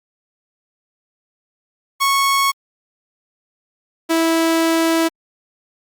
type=tone pair in turn; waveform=sawtooth; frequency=1103 / 327.9 Hz; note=C#6 / E4; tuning=-9 / -9 cents; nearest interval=octave + major sixth; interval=2100 cents; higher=first; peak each=-10 dBFS; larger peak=neither; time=2-2.52 / 4.09-5.09 s; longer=second; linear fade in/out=20 ms; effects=Opus 32 kbps